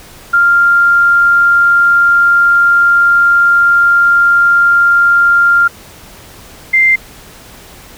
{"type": "tone pair in turn", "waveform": "sine", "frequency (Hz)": [1395, 2090], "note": ["F6", "C7"], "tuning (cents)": [-2, -2], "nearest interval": "perfect fifth", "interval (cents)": 700, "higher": "second", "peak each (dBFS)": -5, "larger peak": "neither", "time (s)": [[0.33, 5.68], [6.73, 6.96]], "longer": "first", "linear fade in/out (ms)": 10, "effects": ["pink hiss -36 dBFS RMS until 7.97 s"]}